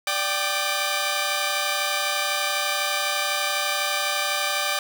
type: tone cluster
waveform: 10% pulse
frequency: 587 / 780 / 1206 Hz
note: D5 / G5 / D6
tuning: -1 / -9 / +46 cents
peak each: -19 / -19 / -19 dBFS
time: 0.07-4.79 s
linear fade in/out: 2 ms
effects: none